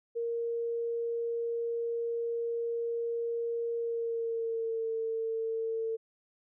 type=tone with pitch glide; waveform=sine; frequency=466.2 to 449.8 Hz; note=A#4 to A4; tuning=0 to +38 cents; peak=-30 dBFS; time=0.15-5.97 s; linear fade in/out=20 ms; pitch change=-62 cents; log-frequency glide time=3.77-4.92 s; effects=none